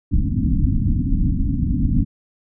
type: low-pass noise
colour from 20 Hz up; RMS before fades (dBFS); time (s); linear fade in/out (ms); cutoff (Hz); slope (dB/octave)
pink; -18; 0.11-2.05; 20; 290; 96
effects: none

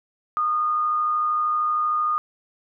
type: tone with amplitude modulation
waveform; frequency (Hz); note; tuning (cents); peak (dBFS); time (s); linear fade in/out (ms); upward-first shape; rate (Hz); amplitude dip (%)
sine; 1226; D#6; -26; -18; 0.37-2.18; 0; sine; 113; 30
effects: none

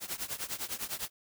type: noise with tremolo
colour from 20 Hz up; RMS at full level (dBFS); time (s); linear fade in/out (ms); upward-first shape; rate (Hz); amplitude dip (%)
white; -34; 0-1.1; 50; triangle; 9.9; 95
effects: none

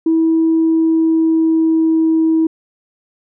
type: tone with pitch glide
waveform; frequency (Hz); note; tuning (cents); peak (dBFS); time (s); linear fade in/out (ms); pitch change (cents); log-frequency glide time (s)
sine; 324.7 to 321.9; E4 to E4; -26 to -41; -9; 0.06-2.47; 5; -15; 0.49-2.15
effects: tanh soft clip ceiling -6 dBFS

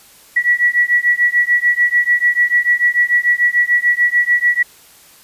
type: beating tone pair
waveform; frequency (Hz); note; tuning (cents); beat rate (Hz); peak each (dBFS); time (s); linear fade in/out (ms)
sine; 1935 / 1941.8; B6 / B6; -36 / -30; 6.8; -14 / -14; 0.36-4.63; 10
effects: white hiss -45 dBFS RMS until 5.23 s + resampled to 32000 Hz

